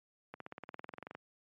accelerating click train, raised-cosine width 0.5 ms, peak -29 dBFS, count 17, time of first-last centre 0.34-1.15 s, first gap 63 ms, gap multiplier 0.97, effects high-pass 150 Hz 12 dB/octave + MP3 64 kbps

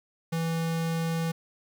square tone, 164.6 Hz, E3, 2 cents flat, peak -27 dBFS, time 0.32-1.32 s, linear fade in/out 10 ms, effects 10-bit

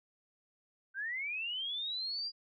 sine linear sweep, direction up, 1516 to 4853 Hz, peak -35 dBFS, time 0.94-2.32 s, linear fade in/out 50 ms, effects none

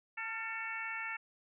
harmonic tone with a mistuned harmonic, 445.8 Hz, A4, 23 cents sharp, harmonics 2 / 3 / 4 / 5 / 6, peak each -47 / -44 / -42 / -42 / -45 dBFS, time 0.17-1.17 s, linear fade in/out 10 ms, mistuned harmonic 3, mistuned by +53 cents, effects none

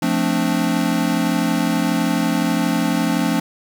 square chord, D minor seventh, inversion first, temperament equal, 174.61 / 220 / 261.6 / 293.7 Hz, F3 / A3 / C4 / D4, 0 / 0 / 0 / 0 cents, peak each -23 dBFS, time 0.02-3.4 s, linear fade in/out 5 ms, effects 8-bit

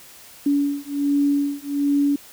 sine beating tone pair, 284.1 / 285.4 Hz, C#4 / D4, +43 / -49 cents, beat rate 1.3 Hz, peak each -21 dBFS, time 0.46-2.16 s, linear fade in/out 5 ms, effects white hiss -45 dBFS RMS until 2.32 s

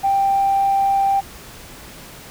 sine tone, 787 Hz, G5, 7 cents sharp, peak -13 dBFS, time 0.03-1.21 s, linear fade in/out 20 ms, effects tanh soft clip ceiling -9 dBFS + pink hiss -39 dBFS RMS until 2.3 s

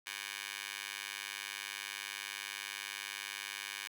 15% pulse tone with high-pass filter, 100 Hz, G2, 35 cents sharp, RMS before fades -43 dBFS, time 0.06-3.88 s, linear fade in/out 10 ms, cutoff 2100 Hz, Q 1.5, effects none

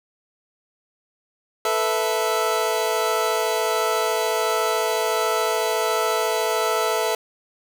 25% pulse chord, A suspended second, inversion none, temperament equal, 440 / 493.9 / 659.3 Hz, A4 / B4 / E5, 0 / 0 / 0 cents, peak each -20 / -23 / -20 dBFS, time 1.65-7.15 s, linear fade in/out 2 ms, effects none

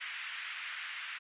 pink band-pass noise, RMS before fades -42 dBFS, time 0-1.19 s, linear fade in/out 20 ms, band 1600 to 3000 Hz, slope 24 dB/octave, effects resampled to 8000 Hz

